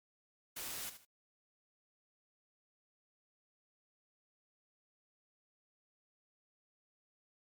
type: noise with echo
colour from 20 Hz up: white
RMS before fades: -43 dBFS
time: 0.56-0.9 s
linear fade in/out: 10 ms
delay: 76 ms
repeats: 2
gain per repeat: -11 dB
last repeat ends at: 1.052 s
effects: MP3 96 kbps